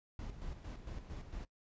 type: noise with tremolo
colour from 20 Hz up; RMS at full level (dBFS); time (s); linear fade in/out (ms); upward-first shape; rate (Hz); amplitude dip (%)
brown; -44; 0.19-1.45; 2; square; 4.4; 55
effects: noise-tail reverb RT60 0.1 s tail -20 dB re dry + resampled to 16000 Hz